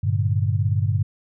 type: tone cluster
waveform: sine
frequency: 98.8 / 116.1 / 146.3 Hz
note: G2 / A#2 / D3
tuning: +14 / -7 / -6 cents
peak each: -20 / -23 / -26 dBFS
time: 0.03-1.03 s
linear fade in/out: 10 ms
effects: none